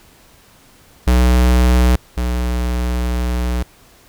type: tone pair in turn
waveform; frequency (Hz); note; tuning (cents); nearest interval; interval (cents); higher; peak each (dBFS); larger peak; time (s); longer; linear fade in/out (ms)
square; 61.74 / 60.93; B1 / B1; 0 / -23; unison; 23; first; -10 / -17; first; 1.07-1.96 / 2.17-3.63; second; 5
effects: pink hiss -48 dBFS RMS until 4.08 s